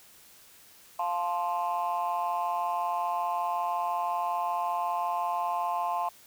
sine chord, F major, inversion none, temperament just, 698.5 / 873.1 / 1047.7 Hz, F5 / A5 / C6, 0 / -14 / +2 cents, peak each -30 dBFS, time 0.99-6.09 s, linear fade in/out 5 ms, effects tanh soft clip ceiling -21 dBFS + white hiss -55 dBFS RMS until 6.26 s

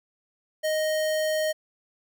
square tone, 622.3 Hz, D#5, in tune, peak -24 dBFS, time 0.63-1.53 s, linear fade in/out 20 ms, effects none

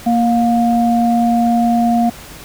sine tone pair together, 233.1 / 709.1 Hz, A#3 / F5, 0 / +26 cents, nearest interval octave + perfect fifth, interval 1926 cents, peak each -12 / -15 dBFS, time 0.06-2.1 s, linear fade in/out 10 ms, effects pink hiss -35 dBFS RMS until 2.44 s

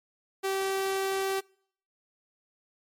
sawtooth tone, 386.7 Hz, G4, 24 cents flat, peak -23 dBFS, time 0.43-1.41 s, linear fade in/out 20 ms, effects noise-tail reverb RT60 0.6 s tail -25 dB re dry + MP3 64 kbps

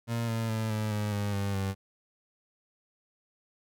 30% pulse tone with pitch steps, 116.54 / 113.55 / 110.64 / 107.8 / 105.03 / 102.34 / 99.71 / 97.15 Hz, A#2 / A#2 / A2 / A2 / G#2 / G#2 / G2 / G2, 0 / -45 / +10 / -35 / +20 / -25 / +30 / -15 cents, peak -26 dBFS, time 0.07-1.75 s, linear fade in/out 50 ms, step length 210 ms, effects none

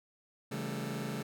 sawtooth chord, A dominant seventh, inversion first, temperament just, 137.5 / 165 / 198 / 220 Hz, C#3 / E3 / G3 / A3, -14 / +2 / +18 / 0 cents, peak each -36 / -39 / -38 / -36 dBFS, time 0.51-1.23 s, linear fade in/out 10 ms, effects none

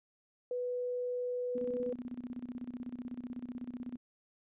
sine tone, 493.9 Hz, B4, in tune, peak -33 dBFS, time 0.51-1.93 s, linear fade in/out 2 ms
sine tone with tremolo, 246 Hz, B3, 7 cents flat, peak -37 dBFS, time 1.55-3.97 s, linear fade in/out 5 ms, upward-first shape square, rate 16 Hz, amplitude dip 80%
effects resampled to 8000 Hz

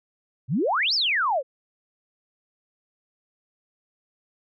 sine exponential two-way sweep, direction up then down, 110 to 5588 to 489.8 Hz, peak -20 dBFS, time 0.48-1.43 s, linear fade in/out 50 ms, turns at 0.94 s, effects none

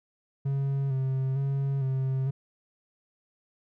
triangle tone with vibrato, 135.1 Hz, C#3, 44 cents flat, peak -23 dBFS, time 0.45-2.31 s, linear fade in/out 10 ms, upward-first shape square, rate 1.1 Hz, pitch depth 33 cents each way, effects none

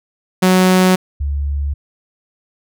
sawtooth / sine tone pair in turn, 185 / 71.12 Hz, F#3 / C#2, 0 / +45 cents, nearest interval octave + perfect fourth, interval 1655 cents, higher first, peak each -5 / -16 dBFS, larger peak first, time 0.42-0.96 / 1.2-1.74 s, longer neither, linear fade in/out 10 ms, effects none

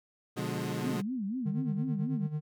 25% pulse chord, B diminished seventh, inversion none, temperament equal with one note detuned, 123.47 / 146.83 / 177.87 / 207.7 Hz, B2 / D3 / F3 / Ab3, 0 / 0 / +32 / 0 cents, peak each -34 dBFS, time 0.36-1.02 s, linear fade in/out 20 ms
sine tone with vibrato, 225.5 Hz, A3, 43 cents sharp, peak -31 dBFS, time 0.83-2.27 s, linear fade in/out 10 ms, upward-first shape sine, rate 4.1 Hz, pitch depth 270 cents each way
triangle tone with tremolo, 151.7 Hz, D#3, 44 cents flat, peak -27 dBFS, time 1.45-2.41 s, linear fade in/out 20 ms, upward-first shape sine, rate 9.1 Hz, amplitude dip 75%
effects none

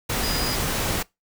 sine tone in noise, 4927 Hz, D#8, 18 cents flat, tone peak -28 dBFS, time 0.23-0.56 s, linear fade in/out 10 ms, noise pink, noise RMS -25 dBFS, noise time 0.09-1.03 s, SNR -6 dB, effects noise-tail reverb RT60 0.2 s tail -23 dB re dry

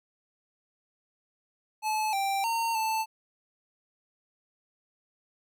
square tone with pitch steps, 863 / 785 / 916 / 883 Hz, A5 / G5 / A#5 / A5, -34 / +2 / -31 / +6 cents, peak -27 dBFS, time 1.82-3.06 s, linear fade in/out 50 ms, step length 310 ms, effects none

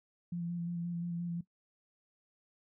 sine tone with vibrato, 171.9 Hz, F3, 27 cents flat, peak -34 dBFS, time 0.32-1.41 s, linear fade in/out 5 ms, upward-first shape square, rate 5.7 Hz, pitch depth 17 cents each way, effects noise-tail reverb RT60 0.1 s tail -17 dB re dry

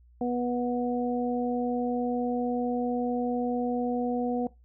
harmonic tone, 244.4 Hz, B3, 18 cents flat, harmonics 1 / 2 / 3, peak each -28 / -31 / -33 dBFS, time 0.21-4.47 s, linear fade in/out 2 ms, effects noise-tail reverb RT60 0.2 s tail -19 dB re dry + added 60 Hz sine -54 dBFS peak until 4.64 s

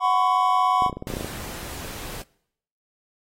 triangle chord, F# suspended fourth, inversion none, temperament equal with one note detuned, 740 / 1011.4 / 1108.7 Hz, F#5 / B5 / C#6, 0 / +41 / 0 cents, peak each -20 dBFS, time 0-0.91 s, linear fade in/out 50 ms
clicks, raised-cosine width 2 ms, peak -18 dBFS, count 12, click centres 0.822 / 0.863 / 0.897 / 0.928 / 0.97 / 1.024 / 1.071 / 1.102 / 1.138 / 1.169 / 1.209 / 1.246 s
pink noise, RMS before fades -36 dBFS, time 1.07-2.22 s, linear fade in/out 2 ms
effects noise-tail reverb RT60 0.7 s tail -23 dB re dry + AAC 48 kbps

